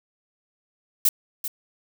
violet noise with echo, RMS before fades -18 dBFS, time 1.05-1.09 s, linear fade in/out 2 ms, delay 390 ms, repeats 1, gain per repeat -11 dB, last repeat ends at 1.48 s, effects none

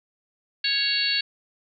harmonic tone, 554 Hz, C#5, 1 cent flat, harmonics 3 / 4 / 5 / 6 / 7 / 8, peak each -30 / -33 / -28 / -33 / -29 / -24 dBFS, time 0.64-1.21 s, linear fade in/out 5 ms, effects none

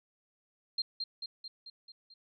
sine tone with echo, 4186 Hz, C8, in tune, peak -29 dBFS, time 0.78-0.82 s, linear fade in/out 5 ms, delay 220 ms, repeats 6, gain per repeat -4 dB, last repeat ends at 2.14 s, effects none

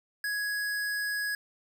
square tone, 1668 Hz, G#6, 7 cents sharp, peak -30 dBFS, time 0.24-1.35 s, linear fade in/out 2 ms, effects none

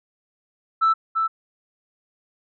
sine tone with echo, 1321 Hz, E6, 3 cents sharp, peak -13 dBFS, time 0.81-0.94 s, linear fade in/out 20 ms, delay 340 ms, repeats 1, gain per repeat -5 dB, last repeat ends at 1.28 s, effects tanh soft clip ceiling -12 dBFS

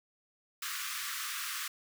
pink high-pass noise, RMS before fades -38 dBFS, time 0.62-1.68 s, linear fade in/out 5 ms, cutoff 1100 Hz, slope 96 dB/octave, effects none

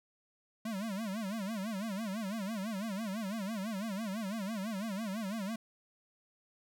square tone with vibrato, 207.7 Hz, G#3, in tune, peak -36 dBFS, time 0.65-5.56 s, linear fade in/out 5 ms, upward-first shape sine, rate 6 Hz, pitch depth 180 cents each way, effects none

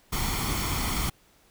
pink noise with comb filter, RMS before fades -28 dBFS, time 0.12-1.1 s, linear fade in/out 10 ms, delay 0.91 ms, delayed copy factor +0.6, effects pink hiss -61 dBFS RMS until 1.5 s

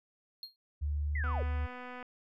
triangle tone with exponential decay, 4243 Hz, C8, 23 cents sharp, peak -36 dBFS, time 0.43-0.56 s, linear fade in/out 1 ms, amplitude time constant 27 ms
sine tone with pitch glide, 73.42 to 74.27 Hz, D2 to D2, 0 to +20 cents, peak -30 dBFS, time 0.81-1.67 s, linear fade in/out 20 ms, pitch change +20 cents, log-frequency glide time 1.02-1.27 s
sine linear sweep, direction down, 2093 to 392 Hz, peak -36 dBFS, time 1.15-1.43 s, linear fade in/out 5 ms
click train, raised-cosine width 0.5 ms, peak -31 dBFS, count 197, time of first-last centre 1.24-2.027 s, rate 249 Hz
effects none

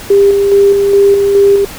sine tone with tremolo, 399.2 Hz, G4, 32 cents sharp, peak -3 dBFS, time 0.1-1.65 s, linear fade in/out 5 ms, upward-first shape square, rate 2.4 Hz, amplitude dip 35%, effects pink hiss -28 dBFS RMS until 1.78 s

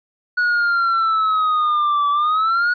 triangle exponential two-way sweep, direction down then up, 1466 to 1149 to 1466 Hz, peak -13 dBFS, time 0.37-2.74 s, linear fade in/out 10 ms, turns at 2.1 s, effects resampled to 11025 Hz

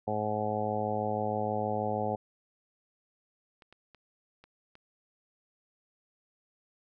harmonic tone, 106.3 Hz, G#2, 41 cents sharp, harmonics 1 / 2 / 3 / 4 / 5 / 6 / 7 / 8, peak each -38 / -37 / -43 / -37 / -35 / -39 / -34 / -38 dBFS, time 0.07-2.16 s, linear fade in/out 10 ms
clicks, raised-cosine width 0.3 ms, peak -37 dBFS, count 5, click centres 3.622 / 3.726 / 3.947 / 4.44 / 4.754 s
effects none

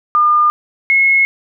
sine tone pair in turn, 1208 / 2174 Hz, D6 / C#7, +48 / -34 cents, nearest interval minor seventh, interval 1018 cents, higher second, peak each -8 dBFS, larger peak neither, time 0.15-0.5 / 0.9-1.25 s, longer neither, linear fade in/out 0 ms, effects none

